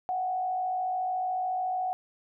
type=tone with frequency modulation; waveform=sine; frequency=740 Hz; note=F#5; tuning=in tune; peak=-27 dBFS; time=0.09-1.93 s; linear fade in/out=0 ms; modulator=53.9 Hz; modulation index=0.37; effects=none